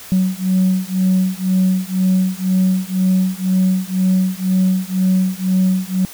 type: beating tone pair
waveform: sine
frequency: 185.5 / 187.5 Hz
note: F#3 / F#3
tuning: +5 / +23 cents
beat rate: 2 Hz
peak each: -15 dBFS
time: 0.12-6.05 s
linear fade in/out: 0 ms
effects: tanh soft clip ceiling -8 dBFS + white hiss -36 dBFS RMS until 6.13 s